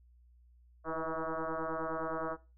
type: tone with frequency modulation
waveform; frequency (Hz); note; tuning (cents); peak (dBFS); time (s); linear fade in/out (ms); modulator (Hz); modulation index
sine; 317.2; D#4; +33; -33; 0.84-2.37; 50; 161; 6.6
effects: noise-tail reverb RT60 0.3 s tail -18 dB re dry + added 60 Hz sine -59 dBFS peak until 2.57 s